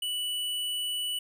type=tone; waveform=square; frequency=2960 Hz; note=F#7; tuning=in tune; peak=-30 dBFS; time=0.02-1.19 s; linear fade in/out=5 ms; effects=none